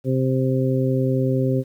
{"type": "harmonic tone", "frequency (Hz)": 130.81, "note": "C3", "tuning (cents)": 0, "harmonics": [1, 2, 3, 4], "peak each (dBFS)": [-20, -23, -25, -26], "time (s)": [0.04, 1.64], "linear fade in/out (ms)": 50, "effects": ["9-bit"]}